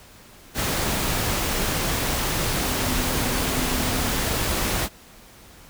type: tone in noise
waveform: sine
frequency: 252.8 Hz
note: B3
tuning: 41 cents sharp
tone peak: -31 dBFS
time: 2.64-4.13 s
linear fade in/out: 50 ms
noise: pink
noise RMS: -24 dBFS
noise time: 0.54-4.89 s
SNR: -10 dB
effects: pink hiss -48 dBFS RMS until 5.69 s